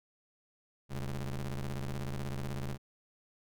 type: ring-modulated tone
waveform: 35% pulse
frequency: 70.8 Hz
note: C#2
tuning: 37 cents sharp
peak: -30 dBFS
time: 0.89-2.78 s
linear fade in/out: 50 ms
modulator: 62.7 Hz
effects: none